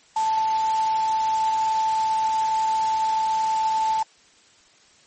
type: tone in noise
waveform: sine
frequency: 880 Hz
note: A5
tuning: in tune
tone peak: -19 dBFS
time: 0.16-4.03 s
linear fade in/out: 5 ms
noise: white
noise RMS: -35 dBFS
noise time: 0.16-4.03 s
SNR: +13 dB
effects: white hiss -55 dBFS RMS until 5.06 s + MP3 32 kbps